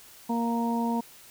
harmonic tone, 233.1 Hz, A#3, in tune, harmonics 1 / 2 / 3 / 4, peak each -26 / -36 / -36 / -31 dBFS, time 0.29-1.01 s, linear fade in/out 10 ms, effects white hiss -51 dBFS RMS until 1.3 s

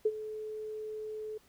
sine tone with ADSR envelope, 431 Hz, A4, 36 cents flat, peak -22 dBFS, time 0.05-1.38 s, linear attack 8 ms, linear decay 48 ms, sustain -15 dB, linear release 8 ms, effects pink hiss -65 dBFS RMS until 1.48 s

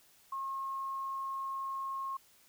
sine tone, 1079 Hz, C#6, 47 cents flat, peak -35 dBFS, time 0.32-2.17 s, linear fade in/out 5 ms, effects white hiss -64 dBFS RMS until 2.48 s

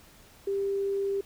sine tone, 395.6 Hz, G4, 16 cents sharp, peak -26 dBFS, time 0.47-1.21 s, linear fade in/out 5 ms, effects pink hiss -55 dBFS RMS until 1.25 s

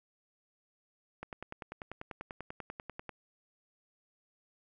click train, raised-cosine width 0.5 ms, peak -26 dBFS, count 20, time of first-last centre 1.23-3.093 s, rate 10.2 Hz, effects none

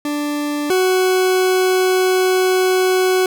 40% pulse tone pair in turn, 293.7 / 371.5 Hz, D4 / F#4, 0 / +7 cents, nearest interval major third, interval 407 cents, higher second, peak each -18 / -12 dBFS, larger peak second, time 0.05-0.7 / 0.7-3.26 s, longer second, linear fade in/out 2 ms, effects none

